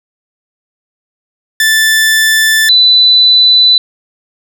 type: tone pair in turn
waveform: sawtooth / sine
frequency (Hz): 1760 / 3990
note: A6 / B7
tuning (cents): 0 / +17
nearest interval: octave + major second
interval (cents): 1417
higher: second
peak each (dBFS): -3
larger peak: neither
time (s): 1.6-2.69 / 2.69-3.78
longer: neither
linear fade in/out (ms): 2
effects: none